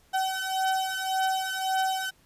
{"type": "beating tone pair", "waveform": "35% pulse", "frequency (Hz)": [760, 761.8], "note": ["F#5", "G5"], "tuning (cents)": [46, -50], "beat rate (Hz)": 1.8, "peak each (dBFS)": [-27, -27], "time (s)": [0.13, 2.11], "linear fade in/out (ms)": 20, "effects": ["pink hiss -62 dBFS RMS until 2.25 s", "resampled to 32000 Hz"]}